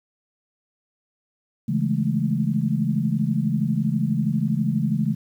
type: chord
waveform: sine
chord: A major seventh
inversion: first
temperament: equal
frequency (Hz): 138.59 / 164.81 / 207.7 / 220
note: C#3 / E3 / G#3 / A3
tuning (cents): 0 / 0 / 0 / 0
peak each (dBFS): -25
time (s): 1.68-5.15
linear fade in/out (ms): 10
effects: 9-bit